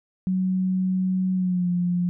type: tone with pitch glide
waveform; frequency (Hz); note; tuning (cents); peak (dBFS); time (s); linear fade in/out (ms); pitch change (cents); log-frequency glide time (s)
sine; 186.2 to 176.77; F#3 to F3; +11 to +21; -20; 0.27-2.09; 0; -90; 1.34-1.69
effects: none